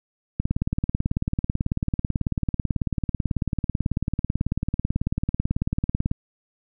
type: click train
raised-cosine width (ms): 5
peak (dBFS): -10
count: 105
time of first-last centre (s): 0.4-6.114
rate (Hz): 18.2
effects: none